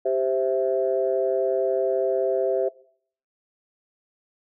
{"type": "chord", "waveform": "sine", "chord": "C major", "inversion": "second", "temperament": "equal", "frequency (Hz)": [392, 523.3, 659.3], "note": ["G4", "C5", "E5"], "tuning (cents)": [0, 0, 0], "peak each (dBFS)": -24, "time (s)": [0.05, 2.69], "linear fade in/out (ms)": 10, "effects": ["noise-tail reverb RT60 0.6 s tail -22 dB re dry", "tanh soft clip ceiling -10 dBFS"]}